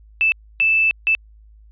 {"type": "tone bursts at uneven times", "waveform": "sine", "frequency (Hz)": 2637, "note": "E7", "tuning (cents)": 0, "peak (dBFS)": -13, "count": 3, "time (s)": [[0.21, 0.32], [0.6, 0.91], [1.07, 1.15]], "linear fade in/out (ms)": 0, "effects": ["added 53 Hz sine -44 dBFS peak until 1.71 s", "resampled to 8000 Hz"]}